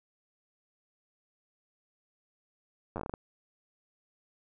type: slowing click train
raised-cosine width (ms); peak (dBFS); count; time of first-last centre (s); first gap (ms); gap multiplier
1; -22; 9; 2.96-3.139; 9; 1.25
effects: none